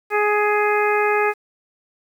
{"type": "harmonic tone", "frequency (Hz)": 417.7, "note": "G#4", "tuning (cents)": 10, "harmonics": [1, 2, 3, 4, 5, 6], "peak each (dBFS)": [-19, -22, -24, -25, -26, -27], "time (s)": [0.1, 1.34], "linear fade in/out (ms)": 50, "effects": ["8-bit"]}